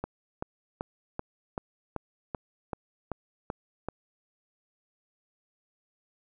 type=click train; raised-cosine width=1 ms; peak=-18 dBFS; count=11; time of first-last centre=0.04-3.886 s; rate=2.6 Hz; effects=none